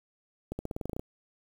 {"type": "accelerating click train", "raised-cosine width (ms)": 2, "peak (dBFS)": -21, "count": 11, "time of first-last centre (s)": [0.52, 0.995], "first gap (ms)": 70, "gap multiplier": 0.91, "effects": ["8-bit"]}